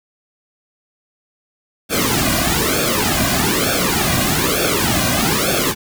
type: noise with flanger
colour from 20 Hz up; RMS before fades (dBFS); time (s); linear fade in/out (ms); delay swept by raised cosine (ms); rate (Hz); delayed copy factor
pink; -17; 1.89-5.75; 50; 1 to 2.3; 1.1; -1
effects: none